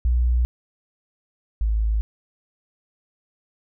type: tone pair in turn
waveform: sine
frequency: 60.6 / 53.94 Hz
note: B1 / A1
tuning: -32 / -34 cents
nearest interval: major second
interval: 202 cents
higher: first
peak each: -16 / -18 dBFS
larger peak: first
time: 0.05-0.45 / 1.61-2.01 s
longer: neither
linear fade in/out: 0 ms
effects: none